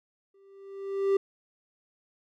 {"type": "tone with exponential growth", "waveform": "triangle", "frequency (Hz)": 392.7, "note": "G4", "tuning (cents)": 3, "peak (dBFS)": -17, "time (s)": [0.34, 1.17], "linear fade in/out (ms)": 5, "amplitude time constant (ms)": 180, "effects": []}